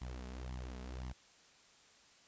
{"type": "tone with flanger", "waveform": "sawtooth", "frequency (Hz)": 63, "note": "B1", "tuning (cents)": 35, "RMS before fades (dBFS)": -45, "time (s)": [0.01, 1.13], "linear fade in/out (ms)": 10, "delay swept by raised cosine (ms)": [0.95, 4.75], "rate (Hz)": 1.9, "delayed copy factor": 0.7, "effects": ["white hiss -64 dBFS RMS until 2.27 s", "resampled to 16000 Hz"]}